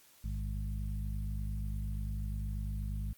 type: harmonic tone with a mistuned harmonic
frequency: 51.91 Hz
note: G#1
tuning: in tune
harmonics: 1 / 2 / 3 / 4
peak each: -35 / -41 / -45 / -47 dBFS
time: 0.24-3.13 s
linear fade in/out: 5 ms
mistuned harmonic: 1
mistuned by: +110 cents
effects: white hiss -62 dBFS RMS until 3.17 s + Opus 48 kbps